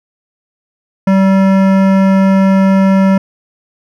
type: tone with hard clipping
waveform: sine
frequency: 192.7 Hz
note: G3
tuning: 29 cents flat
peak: -8 dBFS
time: 1.07-3.18 s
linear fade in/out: 5 ms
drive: 16 dB
effects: none